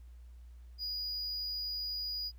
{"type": "tone", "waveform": "triangle", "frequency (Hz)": 4906, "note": "D#8", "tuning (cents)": -25, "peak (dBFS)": -34, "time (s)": [0.78, 2.32], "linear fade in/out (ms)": 50, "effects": ["added 60 Hz sine -49 dBFS peak until 2.38 s", "pink hiss -73 dBFS RMS until 2.38 s"]}